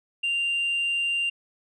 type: tone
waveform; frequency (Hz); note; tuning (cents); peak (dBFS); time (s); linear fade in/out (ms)
sine; 2784; F7; -6; -21; 0.23-1.3; 10
effects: tanh soft clip ceiling -21 dBFS